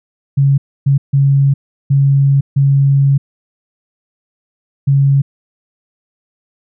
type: tone bursts at uneven times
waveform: sine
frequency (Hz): 138.59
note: C#3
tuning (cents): 0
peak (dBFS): -7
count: 6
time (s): 0.37-0.58 / 0.86-0.98 / 1.13-1.54 / 1.9-2.41 / 2.56-3.18 / 4.87-5.22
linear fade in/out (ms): 10
effects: none